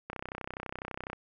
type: click train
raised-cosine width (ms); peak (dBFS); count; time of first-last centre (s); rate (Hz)
0.5; -22; 34; 0.1-1.131; 32
effects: none